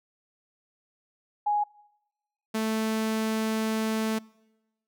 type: tone pair in turn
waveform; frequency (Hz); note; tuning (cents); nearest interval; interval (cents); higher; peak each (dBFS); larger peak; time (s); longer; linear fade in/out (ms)
sine / sawtooth; 830.6 / 220; G#5 / A3; 0 / 0; octave + major seventh; 2300; first; -22; neither; 1.46-1.64 / 2.54-4.19; second; 10
effects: noise-tail reverb RT60 1.0 s tail -25 dB re dry